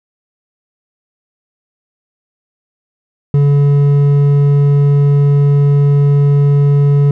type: tone with hard clipping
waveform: triangle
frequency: 142.8 Hz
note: D3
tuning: 48 cents flat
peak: -8 dBFS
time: 3.34-7.11 s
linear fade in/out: 2 ms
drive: 9 dB
effects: none